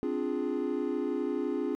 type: chord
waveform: triangle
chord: D half-diminished seventh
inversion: third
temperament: equal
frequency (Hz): 261.6 / 293.7 / 349.2 / 415.3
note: C4 / D4 / F4 / Ab4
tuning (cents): 0 / 0 / 0 / 0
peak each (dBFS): -32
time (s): 0.03-1.75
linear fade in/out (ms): 0
effects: tanh soft clip ceiling -17 dBFS